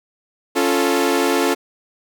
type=chord; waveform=sawtooth; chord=Db augmented; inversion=none; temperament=equal; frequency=277.2 / 349.2 / 440 Hz; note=Db4 / F4 / A4; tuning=0 / 0 / 0 cents; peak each=-16 dBFS; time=0.55-1.55 s; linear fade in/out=20 ms; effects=none